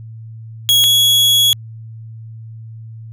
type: tone pair in turn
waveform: 40% pulse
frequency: 3322 / 3347 Hz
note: G#7 / G#7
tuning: 0 / +13 cents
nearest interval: unison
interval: 13 cents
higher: second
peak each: -8 dBFS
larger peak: neither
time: 0.69-0.84 / 0.84-1.53 s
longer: second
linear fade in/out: 0 ms
effects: added 112 Hz sine -30 dBFS peak until 3.12 s